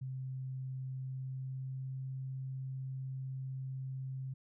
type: tone with pitch glide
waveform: sine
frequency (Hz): 130.9 to 132.12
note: C3 to C3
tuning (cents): +1 to +17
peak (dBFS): -38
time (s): 0.01-4.34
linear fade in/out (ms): 10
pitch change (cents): +16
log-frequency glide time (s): 0.88-2.07
effects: none